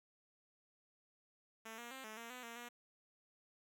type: tone with pitch steps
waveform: 5% pulse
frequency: 223.1 / 237.5 / 264.5 / 217.1 / 232.1 / 250.8 / 232.5 / 240.2 Hz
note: A3 / A#3 / C4 / A3 / A#3 / B3 / A#3 / B3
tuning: +24 / +33 / +19 / -23 / -7 / +27 / -4 / -48 cents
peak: -37 dBFS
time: 1.65-2.69 s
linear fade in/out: 10 ms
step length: 130 ms
effects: none